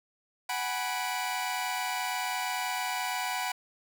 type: tone cluster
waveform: sawtooth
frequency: 743 / 832 / 982 / 2348 Hz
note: F#5 / G#5 / B5 / D7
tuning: +7 / +3 / -10 / -1 cents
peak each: -30 / -35 / -31 / -35 dBFS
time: 0.49-3.52 s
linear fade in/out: 5 ms
effects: none